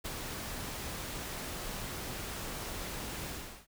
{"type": "noise with ADSR envelope", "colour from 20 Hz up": "pink", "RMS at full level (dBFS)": -37, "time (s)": [0.04, 3.67], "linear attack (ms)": 18, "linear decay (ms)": 29, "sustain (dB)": -3, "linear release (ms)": 370, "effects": []}